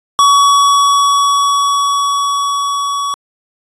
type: tone with level ramp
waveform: square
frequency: 1129 Hz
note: C#6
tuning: 31 cents sharp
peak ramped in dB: -6 to -16 dBFS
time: 0.19-3.14 s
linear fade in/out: 0 ms
effects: resampled to 22050 Hz